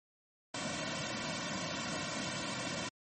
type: noise with comb filter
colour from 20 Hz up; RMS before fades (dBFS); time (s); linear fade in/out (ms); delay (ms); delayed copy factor
pink; -37; 0.54-2.89; 5; 2.4; -0.95
effects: high-pass 150 Hz 12 dB/octave + MP3 32 kbps